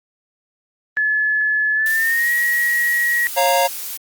sine tone with pitch glide, 1717 to 1905.1 Hz, A6 to A#6, -43 to +37 cents, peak -15 dBFS, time 0.97-3.27 s, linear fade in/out 0 ms, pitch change +180 cents, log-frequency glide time 1.74-2.31 s
blue noise, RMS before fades -28 dBFS, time 1.86-3.97 s, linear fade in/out 2 ms
square chord, Bb minor, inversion first, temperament equal with one note detuned, 547 / 698.5 / 932.3 Hz, Db5 / F5 / Bb5, -23 / 0 / 0 cents, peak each -19 dBFS, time 3.36-3.68 s, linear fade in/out 20 ms
effects Opus 32 kbps

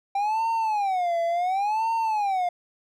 triangle tone with vibrato, 784 Hz, G5, in tune, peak -20 dBFS, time 0.15-2.49 s, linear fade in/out 5 ms, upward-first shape sine, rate 0.7 Hz, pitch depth 260 cents each way, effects none

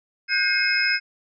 sine tone cluster, 1476 / 1590 / 2147 / 2538 / 5110 Hz, F#6 / G6 / C7 / D#7 / D#8, -5 / +24 / +44 / +34 / +45 cents, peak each -28 / -24 / -24 / -27 / -24 dBFS, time 0.28-1 s, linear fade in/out 50 ms, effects none

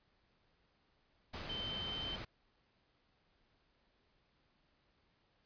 sine tone in noise, 3090 Hz, G7, 26 cents flat, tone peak -40 dBFS, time 1.49-2.16 s, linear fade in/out 10 ms, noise pink, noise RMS -45 dBFS, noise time 1.33-2.25 s, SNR +2 dB, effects pink hiss -75 dBFS RMS until 5.45 s + resampled to 11025 Hz

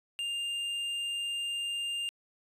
sine tone with hard clipping, 2802 Hz, F7, 5 cents sharp, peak -33 dBFS, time 0.19-2.09 s, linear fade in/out 0 ms, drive 6 dB, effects resampled to 32000 Hz

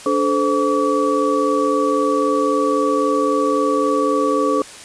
sine tone cluster, 289.6 / 433.2 / 517 / 1142 Hz, D4 / A4 / C5 / D6, -24 / -27 / -21 / -49 cents, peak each -20 dBFS, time 0.06-4.62 s, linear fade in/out 2 ms, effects white hiss -37 dBFS RMS until 4.84 s + resampled to 22050 Hz

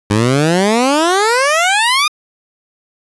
15% pulse exponential sweep, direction up, 100 to 1244.5 Hz, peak -4 dBFS, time 0.1-2.08 s, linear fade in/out 5 ms, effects resampled to 24000 Hz

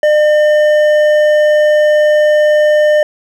triangle tone with hard clipping, 603 Hz, D5, 46 cents sharp, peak -8 dBFS, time 0.03-3.03 s, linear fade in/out 2 ms, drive 11 dB, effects none

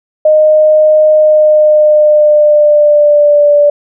sine tone with pitch glide, 616 to 584.1 Hz, D#5 to D5, -17 to -10 cents, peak -3 dBFS, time 0.25-3.7 s, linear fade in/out 5 ms, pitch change -93 cents, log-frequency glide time 1.13-3.55 s, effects none

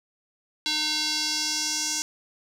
square tone with band-pass filter sweep, 306 Hz, D#4, 29 cents flat, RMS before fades -27 dBFS, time 0.66-2.02 s, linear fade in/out 0 ms, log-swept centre 4100 to 6200 Hz, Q 3.1, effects 9-bit

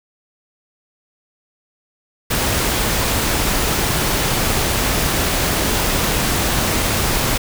pink noise, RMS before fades -18 dBFS, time 2.3-7.38 s, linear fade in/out 10 ms, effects none

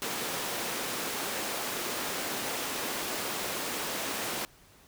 pink high-pass noise, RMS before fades -34 dBFS, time 0.02-4.45 s, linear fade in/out 0 ms, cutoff 290 Hz, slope 12 dB/octave, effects pink hiss -58 dBFS RMS until 4.87 s

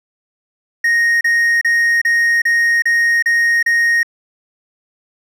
triangle tone bursts, 1864.7 Hz, A#6, in tune, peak -9 dBFS, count 8, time 0.84-4.031 s, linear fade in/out 5 ms, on 370 ms, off 33 ms, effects none

